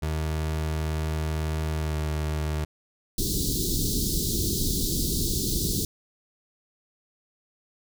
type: tone with pitch glide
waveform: 30% pulse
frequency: 78.1 to 76.58 Hz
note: D#2 to D#2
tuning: +7 to -27 cents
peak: -23 dBFS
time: 0.02-2.65 s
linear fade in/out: 10 ms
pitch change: -34 cents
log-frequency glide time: 1.77-1.97 s
type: band-stop noise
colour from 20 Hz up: pink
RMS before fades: -26 dBFS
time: 3.18-5.85 s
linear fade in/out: 2 ms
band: 410 to 3800 Hz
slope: 48 dB/octave
effects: none